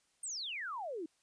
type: exponential sweep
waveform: sine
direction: down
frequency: 8940 to 300 Hz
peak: -38 dBFS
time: 0.23-1.06 s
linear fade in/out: 5 ms
effects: white hiss -74 dBFS RMS until 1.22 s + resampled to 22050 Hz